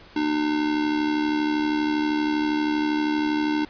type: tone with amplitude modulation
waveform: square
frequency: 302.4 Hz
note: D#4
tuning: 49 cents flat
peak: -19 dBFS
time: 0.16-3.65 s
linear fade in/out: 5 ms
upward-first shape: sine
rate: 72.6 Hz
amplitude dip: 60%
effects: pink hiss -48 dBFS RMS until 3.69 s + resampled to 11025 Hz